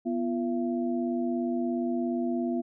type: tone cluster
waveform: sine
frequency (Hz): 246.1 / 343.2 / 678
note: B3 / F4 / E5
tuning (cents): -6 / -30 / +49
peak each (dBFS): -28 / -31 / -36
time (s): 0.05-2.62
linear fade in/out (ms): 20
effects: none